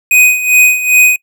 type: tone with tremolo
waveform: square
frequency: 2497 Hz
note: D#7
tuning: 6 cents sharp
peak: -4 dBFS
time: 0.11-1.16 s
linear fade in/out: 2 ms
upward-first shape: sine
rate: 2.5 Hz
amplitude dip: 75%
effects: noise-tail reverb RT60 0.1 s tail -23 dB re dry